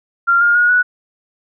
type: tone with pitch steps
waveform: sine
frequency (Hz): 1386 / 1414.3 / 1443.2 / 1472.7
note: F6 / F6 / F#6 / F#6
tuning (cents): -14 / +21 / -44 / -9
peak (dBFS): -9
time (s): 0.27-0.83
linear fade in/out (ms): 20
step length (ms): 140
effects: none